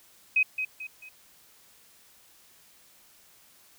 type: tone with echo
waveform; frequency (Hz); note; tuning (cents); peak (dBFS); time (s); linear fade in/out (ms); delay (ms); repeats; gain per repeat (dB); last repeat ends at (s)
sine; 2525; D#7; +25; -19; 0.36-0.43; 5; 220; 3; -8; 1.09
effects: white hiss -58 dBFS RMS until 3.78 s